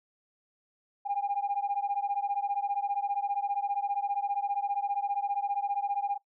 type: beating tone pair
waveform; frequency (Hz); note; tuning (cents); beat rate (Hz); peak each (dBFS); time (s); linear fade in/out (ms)
sine; 800 / 815; G5 / G#5; +35 / -33; 15; -30; 1.05-6.18; 20
effects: noise-tail reverb RT60 0.1 s tail -18 dB re dry + tanh soft clip ceiling -22 dBFS